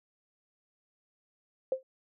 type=tone with exponential decay; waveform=sine; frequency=523.3 Hz; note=C5; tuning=in tune; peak=-22 dBFS; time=1.72-1.83 s; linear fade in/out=2 ms; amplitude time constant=22 ms; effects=none